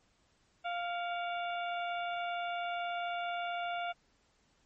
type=harmonic tone with a mistuned harmonic; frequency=698.5 Hz; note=F5; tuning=in tune; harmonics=1 / 2 / 3 / 4 / 5; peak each=-35 / -41 / -45 / -47 / -49 dBFS; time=0.64-3.93 s; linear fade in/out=20 ms; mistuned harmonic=3; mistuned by=+130 cents; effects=pink hiss -71 dBFS RMS until 4.65 s + MP3 32 kbps